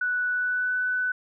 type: tone with pitch glide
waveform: sine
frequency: 1480 to 1497.2 Hz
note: F#6 to F#6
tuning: 0 to +20 cents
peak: -23 dBFS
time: 0.01-1.12 s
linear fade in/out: 5 ms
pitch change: +20 cents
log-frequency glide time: 0.3-0.75 s
effects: none